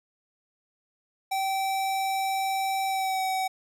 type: tone with pitch glide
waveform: square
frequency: 773 to 758 Hz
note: G5 to F#5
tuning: -24 to +42 cents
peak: -26 dBFS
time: 1.31-3.48 s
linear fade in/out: 10 ms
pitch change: -34 cents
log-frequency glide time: 2.86-3.22 s
effects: none